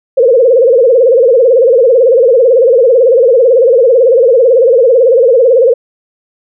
sine tone with vibrato, 493.9 Hz, B4, in tune, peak -3 dBFS, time 0.17-5.74 s, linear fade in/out 10 ms, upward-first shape sine, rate 18 Hz, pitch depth 160 cents each way, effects none

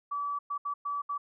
sine tone bursts at uneven times, 1150 Hz, D6, 37 cents flat, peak -30 dBFS, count 5, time 0.11-0.39 / 0.5-0.58 / 0.65-0.74 / 0.85-1.02 / 1.09-1.18 s, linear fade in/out 10 ms, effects none

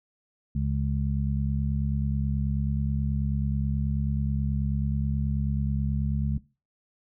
harmonic tone, 69.3 Hz, C#2, in tune, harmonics 1 / 2 / 3, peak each -28 / -27 / -31 dBFS, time 0.55-6.38 s, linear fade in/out 5 ms, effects noise-tail reverb RT60 0.3 s tail -18 dB re dry

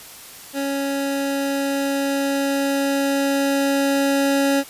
25% pulse tone with level ramp, 277.2 Hz, C#4, in tune, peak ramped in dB -18 to -12 dBFS, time 0.53-4.64 s, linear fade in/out 50 ms, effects white hiss -40 dBFS RMS until 4.69 s + resampled to 32000 Hz

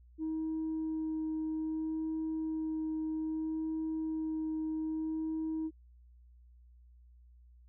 sine tone with vibrato, 316.1 Hz, D#4, 27 cents sharp, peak -31 dBFS, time 0.18-5.71 s, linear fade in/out 50 ms, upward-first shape sine, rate 0.62 Hz, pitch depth 9 cents each way, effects tanh soft clip ceiling -30 dBFS + added 60 Hz sine -56 dBFS peak until 7.68 s

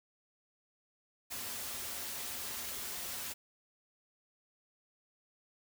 white noise with comb filter, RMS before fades -41 dBFS, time 1.3-3.34 s, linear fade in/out 20 ms, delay 6.3 ms, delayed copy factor -0.5, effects none

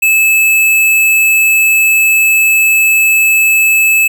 square tone, 2608 Hz, E7, 19 cents flat, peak -7 dBFS, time 0.02-4.08 s, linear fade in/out 10 ms, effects none

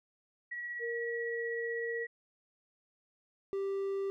sine tone with tremolo, 1924 Hz, B6, 46 cents flat, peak -36 dBFS, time 0.51-2.07 s, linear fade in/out 10 ms, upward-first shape triangle, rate 16 Hz, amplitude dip 30%
sine tone with pitch glide, 466.2 to 463.2 Hz, A#4 to A#4, 0 to -11 cents, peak -35 dBFS, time 0.79-2.07 s, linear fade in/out 50 ms, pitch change -11 cents, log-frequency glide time 1.09-1.46 s
triangle tone, 392.3 Hz, G4, 1 cent sharp, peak -30 dBFS, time 3.53-4.1 s, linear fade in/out 0 ms
effects none

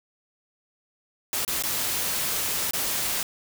white noise with dropouts, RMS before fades -27 dBFS, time 1.33-3.23 s, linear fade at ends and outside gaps 1 ms, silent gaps 1.449-1.478 / 1.624-1.636 / 2.709-2.734 s, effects none

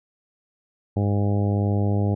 harmonic tone, 101.6 Hz, G#2, 38 cents flat, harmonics 1 / 2 / 3 / 4 / 5 / 6 / 7 / 8, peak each -20 / -26 / -30 / -32 / -34 / -36 / -37 / -38 dBFS, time 0.96-2.15 s, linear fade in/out 10 ms, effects none

